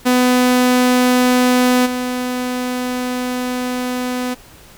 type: tone with level steps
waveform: sawtooth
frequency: 250.1 Hz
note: B3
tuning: 22 cents sharp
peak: -7 / -15 dBFS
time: 0.05-4.35 s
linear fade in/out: 20 ms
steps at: 1.85 s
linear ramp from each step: 20 ms
effects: pink hiss -43 dBFS RMS until 4.77 s